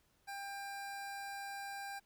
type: tone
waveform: 25% pulse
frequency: 796 Hz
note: G5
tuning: 26 cents sharp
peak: -39 dBFS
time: 0.27-2 s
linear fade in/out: 20 ms
effects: pink hiss -74 dBFS RMS until 2.05 s